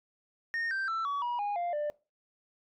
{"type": "tone with pitch steps", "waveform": "sine", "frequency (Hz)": [1841, 1566.1, 1332.2, 1133.3, 964, 820.1, 697.6, 593.4], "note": ["A#6", "G6", "E6", "C#6", "B5", "G#5", "F5", "D5"], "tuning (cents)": [-22, -2, 18, 38, -42, -22, -2, 18], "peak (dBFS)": -27, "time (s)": [0.54, 1.9], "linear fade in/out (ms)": 0, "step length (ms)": 170, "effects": ["noise-tail reverb RT60 0.3 s tail -23 dB re dry", "tanh soft clip ceiling -29 dBFS"]}